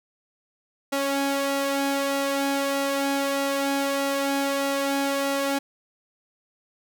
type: tone with flanger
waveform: sawtooth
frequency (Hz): 277.2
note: C#4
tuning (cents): 0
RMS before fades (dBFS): -25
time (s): 0.92-5.59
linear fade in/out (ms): 10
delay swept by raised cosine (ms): 1.5 to 2.4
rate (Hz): 1.6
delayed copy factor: +0.55
effects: none